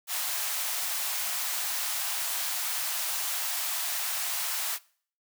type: high-pass noise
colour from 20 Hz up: white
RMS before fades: -31 dBFS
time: 0.07-4.79 s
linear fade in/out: 50 ms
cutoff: 630 Hz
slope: 48 dB/octave
effects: noise-tail reverb RT60 0.5 s tail -22 dB re dry